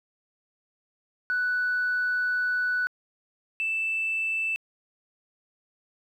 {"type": "tone pair in turn", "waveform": "sine", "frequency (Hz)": [1485, 2646], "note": ["F#6", "E7"], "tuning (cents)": [6, 6], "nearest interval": "minor seventh", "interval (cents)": 1000, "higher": "second", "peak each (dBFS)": [-22, -24], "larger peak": "first", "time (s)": [[1.3, 2.87], [3.6, 4.56]], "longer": "first", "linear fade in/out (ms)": 0, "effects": ["tanh soft clip ceiling -20 dBFS", "10-bit"]}